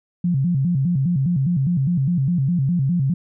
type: tone with vibrato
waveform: sine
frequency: 154 Hz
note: D#3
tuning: 17 cents flat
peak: -16 dBFS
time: 0.24-3.14 s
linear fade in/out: 5 ms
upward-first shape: square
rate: 4.9 Hz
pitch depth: 230 cents each way
effects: none